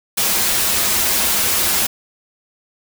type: noise with comb filter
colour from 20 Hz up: white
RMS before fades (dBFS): -17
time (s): 0.17-1.87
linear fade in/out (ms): 10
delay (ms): 6.9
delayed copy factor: -0.65
effects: none